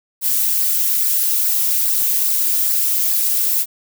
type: noise with flanger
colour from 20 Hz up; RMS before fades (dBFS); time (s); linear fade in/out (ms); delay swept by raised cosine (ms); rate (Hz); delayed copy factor
violet; -17; 0.21-3.66; 50; 0.3 to 5.9; 2.4; -0.55
effects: none